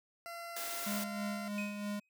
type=tone with pitch glide; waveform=20% pulse; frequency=682 to 687.9 Hz; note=F5 to F5; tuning=-41 to -26 cents; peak=-38 dBFS; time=0.26-1.48 s; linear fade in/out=0 ms; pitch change=+15 cents; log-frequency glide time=0.59-1.05 s
type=high-pass noise; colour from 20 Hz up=white; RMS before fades=-41 dBFS; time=0.56-1.04 s; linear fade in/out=5 ms; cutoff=260 Hz; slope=24 dB/octave
type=tone with tremolo; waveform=square; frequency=205.7 Hz; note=G#3; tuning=16 cents flat; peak=-36 dBFS; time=0.86-2 s; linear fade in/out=10 ms; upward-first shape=sine; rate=3.1 Hz; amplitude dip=45%
type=tone with exponential decay; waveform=triangle; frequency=2522 Hz; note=D#7; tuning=23 cents sharp; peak=-36 dBFS; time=1.58-2.09 s; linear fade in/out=1 ms; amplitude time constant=110 ms
effects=none